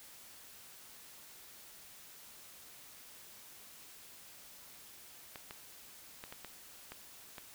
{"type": "clicks", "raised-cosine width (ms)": 0.3, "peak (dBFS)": -29, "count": 7, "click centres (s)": [5.358, 5.509, 6.239, 6.325, 6.447, 6.92, 7.382], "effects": ["white hiss -55 dBFS RMS until 7.54 s"]}